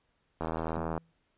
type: click train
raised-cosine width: 1 ms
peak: -19 dBFS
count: 47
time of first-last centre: 0.41-0.978 s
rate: 81 Hz
type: tone with exponential decay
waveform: triangle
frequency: 164.81 Hz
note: E3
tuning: in tune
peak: -29 dBFS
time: 0.77-1.12 s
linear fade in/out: 5 ms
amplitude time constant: 74 ms
effects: pink hiss -74 dBFS RMS until 1.37 s + resampled to 8000 Hz